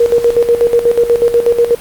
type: tone with tremolo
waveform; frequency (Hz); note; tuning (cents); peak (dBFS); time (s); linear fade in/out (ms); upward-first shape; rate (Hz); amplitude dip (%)
sine; 472.7; A#4; +24; -5; 0-1.75; 5; square; 8.2; 70
effects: pink hiss -32 dBFS RMS until 1.8 s + Opus 48 kbps